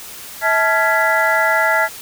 sine tone cluster, 647 / 872 / 1385 / 1669 / 1985 Hz, E5 / A5 / F6 / G#6 / B6, -32 / -16 / -15 / +8 / +8 cents, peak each -19 dBFS, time 0.41-1.89 s, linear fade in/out 50 ms, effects white hiss -34 dBFS RMS until 2.01 s

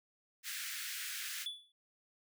pink high-pass noise, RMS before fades -42 dBFS, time 0.43-1.47 s, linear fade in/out 50 ms, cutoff 1500 Hz, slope 48 dB/octave
triangle tone with exponential decay, 3445 Hz, A7, 37 cents flat, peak -33 dBFS, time 1.46-1.72 s, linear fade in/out 2 ms, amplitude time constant 56 ms
effects none

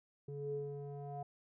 square tone with low-pass filter sweep, 142.3 Hz, C#3, 46 cents sharp, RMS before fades -43 dBFS, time 0.28-1.23 s, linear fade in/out 5 ms, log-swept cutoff 360 to 710 Hz, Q 8.3, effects none

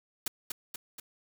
white noise with echo, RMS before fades -31 dBFS, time 0.26-0.28 s, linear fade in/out 5 ms, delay 240 ms, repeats 3, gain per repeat -4 dB, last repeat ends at 1 s, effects none

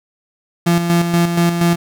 35% pulse tone with tremolo, 171.1 Hz, F3, 35 cents flat, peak -9 dBFS, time 0.66-1.76 s, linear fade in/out 10 ms, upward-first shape square, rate 4.2 Hz, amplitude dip 50%, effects none

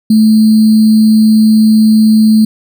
sine tone with sample-and-hold, 217.9 Hz, A3, 17 cents flat, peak -3 dBFS, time 0.1-2.45 s, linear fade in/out 5 ms, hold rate 4410 Hz, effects none

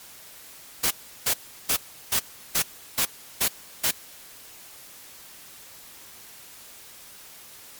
white noise bursts, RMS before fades -22 dBFS, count 8, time 0.83-3.912 s, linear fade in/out 10 ms, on 79 ms, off 350 ms, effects white hiss -46 dBFS RMS until 7.79 s + MP3 96 kbps

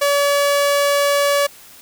sawtooth tone, 570 Hz, C#5, 48 cents sharp, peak -10 dBFS, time 0.01-1.47 s, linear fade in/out 10 ms, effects white hiss -43 dBFS RMS until 1.81 s

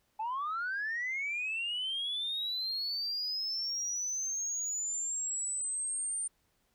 sine linear sweep, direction up, 845 to 8970 Hz, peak -31 dBFS, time 0.19-6.28 s, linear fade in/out 10 ms, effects tanh soft clip ceiling -29 dBFS + pink hiss -74 dBFS RMS until 6.74 s

